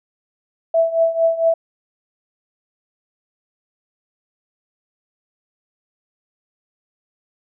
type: tone with tremolo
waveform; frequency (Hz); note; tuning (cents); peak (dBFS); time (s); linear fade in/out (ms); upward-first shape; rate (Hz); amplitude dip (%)
sine; 659.3; E5; 0; -10; 0.74-1.54; 5; triangle; 4.4; 85
effects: none